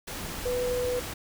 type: tone in noise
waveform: sine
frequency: 495.2 Hz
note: B4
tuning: 5 cents sharp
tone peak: -26 dBFS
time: 0.45-1 s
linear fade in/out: 10 ms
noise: pink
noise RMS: -36 dBFS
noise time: 0.07-1.14 s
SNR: +7 dB
effects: none